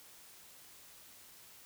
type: silence
effects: white hiss -57 dBFS RMS until 1.65 s